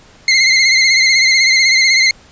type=tone with vibrato; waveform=25% pulse; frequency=2105 Hz; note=C7; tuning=10 cents sharp; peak=-4 dBFS; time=0.28-2.11 s; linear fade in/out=2 ms; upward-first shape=sine; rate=16 Hz; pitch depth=54 cents each way; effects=pink hiss -44 dBFS RMS until 2.31 s + resampled to 16000 Hz